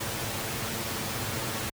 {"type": "noise with comb filter", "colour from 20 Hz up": "pink", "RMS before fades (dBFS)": -32, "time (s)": [0, 1.7], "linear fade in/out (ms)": 10, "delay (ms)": 8.9, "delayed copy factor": 0.65, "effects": ["high-pass 60 Hz 12 dB/octave"]}